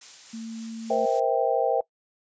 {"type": "noise with tremolo", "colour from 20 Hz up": "blue", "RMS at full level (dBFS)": -40, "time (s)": [0.01, 1.2], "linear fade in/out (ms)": 5, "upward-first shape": "sine", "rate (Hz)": 3.7, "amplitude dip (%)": 25}
{"type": "tone", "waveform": "sine", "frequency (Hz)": 225.7, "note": "A3", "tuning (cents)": 44, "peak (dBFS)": -33, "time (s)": [0.33, 1.06], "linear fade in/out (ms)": 10}
{"type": "chord", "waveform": "sine", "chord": "C dominant seventh", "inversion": "third", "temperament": "just", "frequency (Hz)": [470.9, 523.3, 654.1, 784.9], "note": ["Bb4", "C5", "E5", "G5"], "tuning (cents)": [18, 0, -14, 2], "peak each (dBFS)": -26, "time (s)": [0.9, 1.81], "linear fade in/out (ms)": 5}
{"effects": ["noise-tail reverb RT60 0.1 s tail -21 dB re dry", "resampled to 16000 Hz"]}